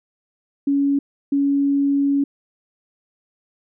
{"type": "tone bursts at uneven times", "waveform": "sine", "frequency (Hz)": 280.4, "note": "C#4", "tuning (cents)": 20, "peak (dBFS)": -15, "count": 2, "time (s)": [[0.67, 0.99], [1.32, 2.24]], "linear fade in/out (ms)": 5, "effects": []}